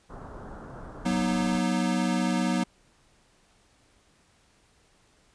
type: low-pass noise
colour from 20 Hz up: pink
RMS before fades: -42 dBFS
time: 0.09-1.61 s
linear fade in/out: 20 ms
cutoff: 1500 Hz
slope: 48 dB/octave
type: chord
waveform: square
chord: B major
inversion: second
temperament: equal with one note detuned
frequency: 185 / 240.7 / 311.1 Hz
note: F#3 / B3 / D#4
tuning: 0 / -44 / 0 cents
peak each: -28 / -28 / -32 dBFS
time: 1.05-2.64 s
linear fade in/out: 10 ms
effects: pink hiss -63 dBFS RMS until 5.34 s + resampled to 22050 Hz